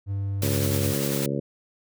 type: tone with pitch glide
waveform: triangle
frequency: 99 to 96.02 Hz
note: G2 to G2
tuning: +18 to -35 cents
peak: -23 dBFS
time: 0.06-0.95 s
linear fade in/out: 50 ms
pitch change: -53 cents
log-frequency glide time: 0.52-0.76 s
type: noise with tremolo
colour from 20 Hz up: white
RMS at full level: -30 dBFS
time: 0.42-1.26 s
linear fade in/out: 2 ms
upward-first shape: sine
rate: 10 Hz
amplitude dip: 30%
type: harmonic tone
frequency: 70 Hz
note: C#2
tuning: 18 cents sharp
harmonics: 2 / 3 / 4 / 5 / 6 / 7 / 8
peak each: -29 / -31 / -32 / -33 / -34 / -34 / -35 dBFS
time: 0.42-1.4 s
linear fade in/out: 5 ms
effects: none